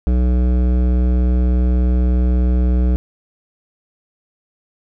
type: tone with hard clipping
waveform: sine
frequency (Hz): 61.7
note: B1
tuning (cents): -1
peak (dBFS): -14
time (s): 0.07-2.96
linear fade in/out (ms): 0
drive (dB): 14
effects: none